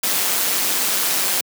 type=noise with amplitude modulation; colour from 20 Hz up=white; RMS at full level=-17 dBFS; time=0.03-1.41 s; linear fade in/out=5 ms; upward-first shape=sine; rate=192 Hz; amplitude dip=60%; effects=high-pass 200 Hz 12 dB/octave